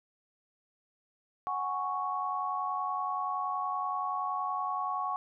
sine chord, F# suspended second, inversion none, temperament equal, 740 / 830.6 / 1108.7 Hz, F#5 / G#5 / C#6, 0 / 0 / 0 cents, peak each -36 / -38 / -32 dBFS, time 1.47-5.16 s, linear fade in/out 0 ms, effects none

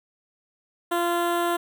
15% pulse tone with notch filter, 345.1 Hz, F4, 21 cents flat, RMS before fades -24 dBFS, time 0.91-1.57 s, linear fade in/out 10 ms, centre 5300 Hz, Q 0.88, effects none

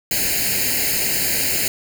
white noise with comb filter, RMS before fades -20 dBFS, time 0.11-1.68 s, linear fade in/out 2 ms, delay 0.43 ms, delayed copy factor +1, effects none

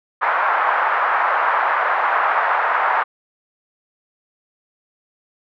pink band-pass noise, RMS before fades -18 dBFS, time 0.21-3.04 s, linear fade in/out 20 ms, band 790 to 1600 Hz, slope 24 dB/octave, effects none

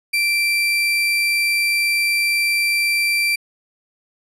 35% pulse tone, 2349 Hz, D7, in tune, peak -14 dBFS, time 0.13-3.36 s, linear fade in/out 10 ms, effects resampled to 32000 Hz

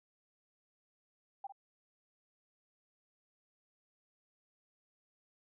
sine tone with echo, 795 Hz, G5, 24 cents sharp, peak -39 dBFS, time 1.44-1.47 s, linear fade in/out 5 ms, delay 53 ms, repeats 1, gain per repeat -9 dB, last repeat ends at 1.523 s, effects none

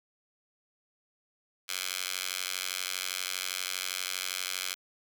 10% pulse tone with high-pass filter, 92.5 Hz, F#2, in tune, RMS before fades -35 dBFS, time 1.68-4.75 s, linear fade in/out 20 ms, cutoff 2700 Hz, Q 0.83, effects none

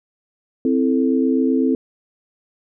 sine chord, A minor, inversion first, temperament equal, 261.6 / 329.6 / 440 Hz, C4 / E4 / A4, 0 / 0 / 0 cents, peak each -16 / -21 / -22 dBFS, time 0.65-1.75 s, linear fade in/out 2 ms, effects none

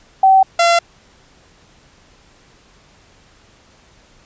sine / sawtooth tone pair in turn, 767 / 683.3 Hz, G5 / F5, -38 / -38 cents, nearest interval major second, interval 200 cents, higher first, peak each -6 dBFS, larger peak neither, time 0.23-0.43 / 0.59-0.79 s, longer neither, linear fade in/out 5 ms, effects pink hiss -50 dBFS RMS until 4.25 s + resampled to 16000 Hz

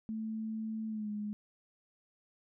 sine tone with pitch glide, 220 to 209 Hz, A3 to G#3, 0 to +11 cents, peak -35 dBFS, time 0.09-1.33 s, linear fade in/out 0 ms, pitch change -89 cents, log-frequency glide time 0.88-1.1 s, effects none

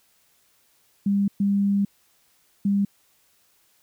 sine tone bursts at uneven times, 200 Hz, G3, 35 cents sharp, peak -18 dBFS, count 3, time 1.06-1.28 / 1.4-1.85 / 2.65-2.85 s, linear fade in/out 5 ms, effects white hiss -63 dBFS RMS until 3.82 s

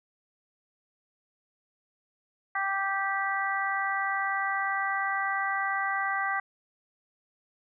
harmonic tone, 391.4 Hz, G4, 3 cents flat, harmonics 2 / 3 / 4 / 5, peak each -32 / -32 / -32 / -32 dBFS, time 2.55-6.4 s, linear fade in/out 5 ms, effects none

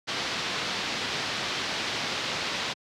white low-pass noise, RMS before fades -31 dBFS, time 0.07-2.74 s, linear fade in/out 20 ms, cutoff 4700 Hz, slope 24 dB/octave, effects high-pass 100 Hz 12 dB/octave

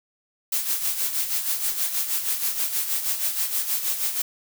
blue noise with tremolo, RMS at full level -23 dBFS, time 0.52-4.22 s, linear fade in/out 5 ms, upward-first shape sine, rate 6.3 Hz, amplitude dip 60%, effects none

